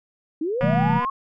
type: linear sweep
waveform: sine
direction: up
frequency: 293.7 to 1108.7 Hz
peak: -22 dBFS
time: 0.41-1.1 s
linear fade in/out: 5 ms
type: chord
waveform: sine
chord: A minor seventh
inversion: first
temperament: equal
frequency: 130.81 / 164.81 / 196 / 220 Hz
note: C3 / E3 / G3 / A3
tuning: 0 / 0 / 0 / 0 cents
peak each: -24 / -22 / -27 / -25 dBFS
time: 0.61-1 s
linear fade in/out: 20 ms
type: click train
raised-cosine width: 0.5 ms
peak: -15 dBFS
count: 107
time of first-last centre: 0.61-1.048 s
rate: 242 Hz
effects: none